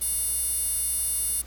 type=tone with high-pass filter; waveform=10% pulse; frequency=718 Hz; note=F5; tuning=48 cents sharp; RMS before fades=-27 dBFS; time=0.01-1.42 s; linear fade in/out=10 ms; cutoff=9600 Hz; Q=3.2; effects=added 60 Hz sine -42 dBFS peak until 1.46 s + pink hiss -50 dBFS RMS until 1.46 s